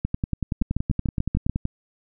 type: two click trains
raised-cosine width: 5 ms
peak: -11 / -10 dBFS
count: 18 / 7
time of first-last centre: 0.05-1.654 / 0.62-1.496 s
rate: 10.6 / 6.85 Hz
effects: none